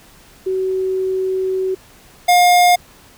sine / square tone pair in turn, 377 / 711.7 Hz, F#4 / F5, +32 / +33 cents, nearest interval major seventh, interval 1101 cents, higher second, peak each -16 / -9 dBFS, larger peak second, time 0.46-1.75 / 2.28-2.76 s, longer first, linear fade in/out 10 ms, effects pink hiss -46 dBFS RMS until 3.17 s

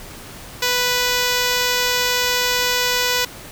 5% pulse tone, 493.9 Hz, B4, in tune, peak -5 dBFS, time 0.62-3.25 s, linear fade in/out 5 ms, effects pink hiss -37 dBFS RMS until 3.51 s

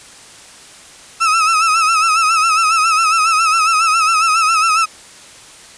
35% pulse tone with vibrato, 1300 Hz, E6, 24 cents flat, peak -9 dBFS, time 1.2-4.86 s, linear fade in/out 20 ms, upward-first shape sine, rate 7.3 Hz, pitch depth 73 cents each way, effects white hiss -39 dBFS RMS until 5.77 s + resampled to 22050 Hz

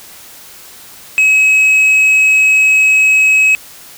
sine tone with tanh clipping, 2558 Hz, D#7, 47 cents sharp, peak -7 dBFS, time 1.18-3.55 s, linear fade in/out 0 ms, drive 4 dB, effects white hiss -36 dBFS RMS until 3.97 s

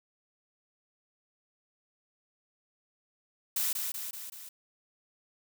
blue noise with echo, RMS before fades -30 dBFS, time 3.56-3.73 s, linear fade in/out 5 ms, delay 190 ms, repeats 4, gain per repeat -4 dB, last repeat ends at 4.49 s, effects none

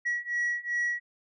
sine beating tone pair, 1921 / 1923.6 Hz, B6 / B6, -48 / -46 cents, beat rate 2.6 Hz, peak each -29 / -28 dBFS, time 0.05-1 s, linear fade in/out 20 ms, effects tanh soft clip ceiling -24 dBFS

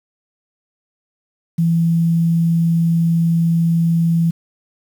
sine tone with quantisation, 166.8 Hz, E3, 21 cents sharp, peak -12 dBFS, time 1.58-4.31 s, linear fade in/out 10 ms, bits 7, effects none

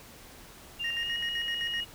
sine tone with pitch glide, 2794 to 2886 Hz, F7 to F#7, 0 to -44 cents, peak -31 dBFS, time 0.79-1.85 s, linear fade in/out 20 ms, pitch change +56 cents, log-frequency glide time 0.95-1.15 s
triangle tone with tremolo, 1864.7 Hz, A#6, in tune, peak -30 dBFS, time 0.84-1.81 s, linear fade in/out 5 ms, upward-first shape square, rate 7.8 Hz, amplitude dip 70%
effects pink hiss -50 dBFS RMS until 1.94 s

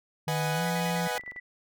sine tone with pitch glide, 154.3 to 172.2 Hz, D#3 to F3, -14 to -24 cents, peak -29 dBFS, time 0.27-1.08 s, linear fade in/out 10 ms, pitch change +190 cents, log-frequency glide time 0.54-0.62 s
sawtooth chord, G# minor seventh, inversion first, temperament equal, 493.9 / 622.3 / 740 / 830.6 Hz, B4 / D#5 / F#5 / G#5, 0 / 0 / 0 / 0 cents, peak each -30 / -33 / -31 / -30 dBFS, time 0.28-1.18 s, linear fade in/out 0 ms
sine tone with tremolo, 1975.5 Hz, B6, in tune, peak -36 dBFS, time 0.65-1.4 s, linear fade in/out 10 ms, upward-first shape square, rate 9.8 Hz, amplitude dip 75%
click train, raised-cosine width 1 ms, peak -36 dBFS, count 14, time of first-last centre 0.82-1.362 s, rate 24 Hz
effects none

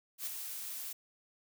blue noise with ADSR envelope, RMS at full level -36 dBFS, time 0.18-0.93 s, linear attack 87 ms, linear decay 11 ms, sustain -6 dB, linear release 9 ms, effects none

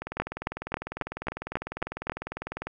two click trains, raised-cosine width 0.5 ms, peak -18 / -11 dBFS, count 54 / 8, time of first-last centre 0.02-2.67 / 0.2-2.097 s, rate 20 / 3.69 Hz, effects none

